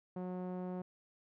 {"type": "tone with low-pass filter", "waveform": "sawtooth", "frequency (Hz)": 182.1, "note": "F#3", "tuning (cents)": -27, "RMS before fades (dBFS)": -41, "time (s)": [0.16, 0.82], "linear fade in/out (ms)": 5, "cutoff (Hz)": 770, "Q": 1, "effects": []}